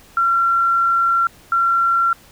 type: tone pair in turn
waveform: sine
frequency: 1366 / 1366 Hz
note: F6 / F6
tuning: -39 / -39 cents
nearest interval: unison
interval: 0 cents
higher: neither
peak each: -13 dBFS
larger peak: neither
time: 0.17-1.27 / 1.52-2.13 s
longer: first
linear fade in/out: 2 ms
effects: pink hiss -47 dBFS RMS until 2.31 s